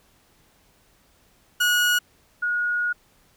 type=tone pair in turn; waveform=30% pulse / sine; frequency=1453 / 1445.4 Hz; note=F#6 / F#6; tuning=-32 / -41 cents; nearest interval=unison; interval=9 cents; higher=first; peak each=-15 / -21 dBFS; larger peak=first; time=1.6-1.99 / 2.42-2.93 s; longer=second; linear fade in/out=10 ms; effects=pink hiss -60 dBFS RMS until 3.36 s